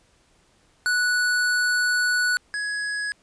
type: tone pair in turn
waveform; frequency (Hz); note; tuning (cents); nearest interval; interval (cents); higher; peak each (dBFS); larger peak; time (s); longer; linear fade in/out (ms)
square; 1476 / 1673.7; F#6 / G#6; -5 / +13; major second; 218; second; -20 / -26; first; 0.86-2.37 / 2.54-3.12; first; 0
effects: pink hiss -61 dBFS RMS until 3.22 s + resampled to 22050 Hz